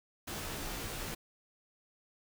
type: noise with comb filter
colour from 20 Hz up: pink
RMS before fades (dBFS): -40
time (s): 0.27-1.15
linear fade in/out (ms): 10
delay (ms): 16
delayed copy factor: -0.75
effects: none